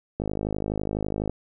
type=click train; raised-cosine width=2 ms; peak=-14 dBFS; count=58; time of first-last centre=0.2-1.296 s; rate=52 Hz; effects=none